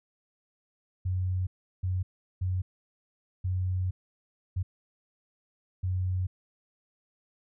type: tone bursts at uneven times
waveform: sine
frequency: 92.1 Hz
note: F#2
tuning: 7 cents flat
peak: -26 dBFS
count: 6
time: 1.05-1.47 / 1.83-2.03 / 2.41-2.62 / 3.44-3.91 / 4.56-4.63 / 5.83-6.27 s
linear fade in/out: 10 ms
effects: none